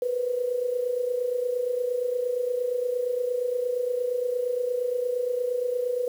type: tone with amplitude modulation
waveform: sine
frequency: 493.9 Hz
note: B4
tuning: in tune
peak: -21 dBFS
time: 0.02-6.08 s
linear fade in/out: 2 ms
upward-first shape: sine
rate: 28.6 Hz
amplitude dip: 65%
effects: 8-bit